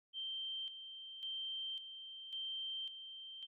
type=tone with tremolo; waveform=sine; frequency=3136 Hz; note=G7; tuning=in tune; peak=-40 dBFS; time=0.13-3.47 s; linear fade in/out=50 ms; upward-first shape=square; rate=0.91 Hz; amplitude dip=60%; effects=none